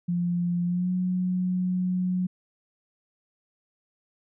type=tone with pitch glide; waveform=sine; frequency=174.61 to 182.45 Hz; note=F3 to F#3; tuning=0 to -24 cents; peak=-23 dBFS; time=0.08-2.27 s; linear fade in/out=10 ms; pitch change=+76 cents; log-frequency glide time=0.65-0.91 s; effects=none